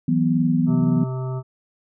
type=chord; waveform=sine; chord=E suspended second; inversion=none; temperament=equal with one note detuned; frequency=163.77 / 185 / 246.9 Hz; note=E3 / F#3 / B3; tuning=-11 / 0 / 0 cents; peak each=-20 / -24 / -19 dBFS; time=0.08-1.04 s; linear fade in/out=5 ms
type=harmonic tone; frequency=129.5 Hz; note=C3; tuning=17 cents flat; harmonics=1 / 3 / 5 / 7 / 9 / 10; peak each=-24 / -34 / -38 / -41 / -43 / -44 dBFS; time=0.66-1.43 s; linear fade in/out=50 ms
effects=none